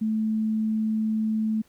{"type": "tone", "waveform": "sine", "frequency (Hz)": 218.3, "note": "A3", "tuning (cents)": -13, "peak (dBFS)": -22, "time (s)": [0.01, 1.62], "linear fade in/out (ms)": 10, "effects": ["pink hiss -62 dBFS RMS until 1.68 s"]}